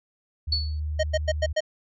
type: tone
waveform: sine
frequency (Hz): 76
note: D#2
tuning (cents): -40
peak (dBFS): -26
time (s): 0.47-1.53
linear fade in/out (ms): 10
type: tone with exponential decay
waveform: sine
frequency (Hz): 4435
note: C#8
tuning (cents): 0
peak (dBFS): -19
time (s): 0.52-0.8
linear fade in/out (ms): 5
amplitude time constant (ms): 59
type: tone bursts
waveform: square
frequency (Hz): 622.3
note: D#5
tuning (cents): 0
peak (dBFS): -21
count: 5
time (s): 0.99-1.606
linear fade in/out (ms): 10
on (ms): 44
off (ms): 99
effects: resampled to 16000 Hz